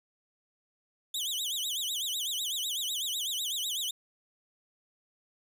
sawtooth tone with vibrato, 3371 Hz, G#7, 25 cents sharp, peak -28 dBFS, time 1.14-3.91 s, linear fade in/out 5 ms, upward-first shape sine, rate 8 Hz, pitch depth 240 cents each way, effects none

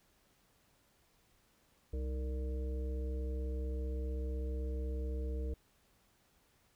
harmonic tone with a mistuned harmonic, 65.41 Hz, C2, in tune, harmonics 1 / 3 / 5 / 7 / 9, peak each -35 / -51 / -49 / -46 / -56 dBFS, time 1.93-5.54 s, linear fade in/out 5 ms, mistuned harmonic 5, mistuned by -87 cents, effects pink hiss -71 dBFS RMS until 6.75 s

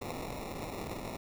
white noise with sample-and-hold, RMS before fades -40 dBFS, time 0.01-1.17 s, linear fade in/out 10 ms, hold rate 1575 Hz, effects none

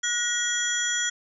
sine tone cluster, 1452 / 1897 / 3310 / 5910 / 7060 Hz, F#6 / A#6 / G#7 / F#8 / A8, -33 / +30 / -6 / -3 / +5 cents, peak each -30 dBFS, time 0.03-1.1 s, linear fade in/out 10 ms, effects none

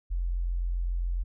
sine tone, 43.65 Hz, F1, in tune, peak -26 dBFS, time 0.1-1.24 s, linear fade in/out 20 ms, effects none

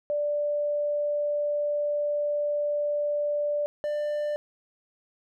sine / triangle tone pair in turn, 587.3 / 593.4 Hz, D5 / D5, 0 / +18 cents, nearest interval unison, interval 18 cents, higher second, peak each -24 dBFS, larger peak neither, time 0.1-3.66 / 3.84-4.36 s, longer first, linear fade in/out 0 ms, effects none

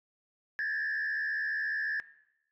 sine tone with frequency modulation, 1721 Hz, A6, 39 cents flat, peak -28 dBFS, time 0.59-2 s, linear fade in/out 0 ms, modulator 74.4 Hz, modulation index 1, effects noise-tail reverb RT60 0.8 s tail -17 dB re dry + tanh soft clip ceiling -27 dBFS

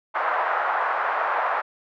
white band-pass noise, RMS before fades -24 dBFS, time 0.14-1.62 s, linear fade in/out 20 ms, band 640 to 1400 Hz, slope 24 dB/octave, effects none

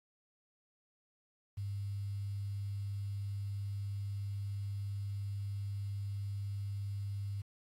sine tone with quantisation, 100 Hz, G2, 35 cents sharp, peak -36 dBFS, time 1.57-7.42 s, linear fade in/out 10 ms, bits 10, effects AAC 48 kbps

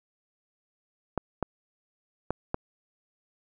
clicks, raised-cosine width 1 ms, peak -13 dBFS, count 4, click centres 1.177 / 1.427 / 2.306 / 2.544 s, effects none

